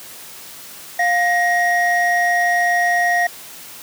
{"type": "tone pair together", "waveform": "triangle", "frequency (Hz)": [705, 1882], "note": ["F5", "A#6"], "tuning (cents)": [16, 16], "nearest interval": "octave + perfect fourth", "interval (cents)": 1700, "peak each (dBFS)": -15, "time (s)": [0.99, 3.27], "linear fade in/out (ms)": 5, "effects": ["white hiss -37 dBFS RMS until 3.82 s", "high-pass 100 Hz 12 dB/octave"]}